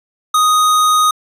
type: tone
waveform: square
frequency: 1246 Hz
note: D#6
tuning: 2 cents sharp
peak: -10 dBFS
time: 0.34-1.11 s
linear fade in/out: 5 ms
effects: resampled to 32000 Hz